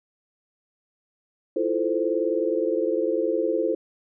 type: chord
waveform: sine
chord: F major seventh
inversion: third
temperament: equal with one note detuned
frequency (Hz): 329.6 / 349.2 / 440 / 520.8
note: E4 / F4 / A4 / C5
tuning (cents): 0 / 0 / 0 / -8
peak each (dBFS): -27 / -28 / -26 / -26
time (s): 1.56-3.75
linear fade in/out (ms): 5
effects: none